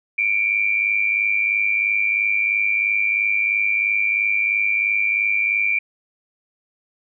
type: tone pair together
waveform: sine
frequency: 2272 / 2375 Hz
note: C#7 / D7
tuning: +42 / +19 cents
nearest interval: minor second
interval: 77 cents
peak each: -22 / -18 dBFS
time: 0.18-5.79 s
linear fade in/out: 5 ms
effects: none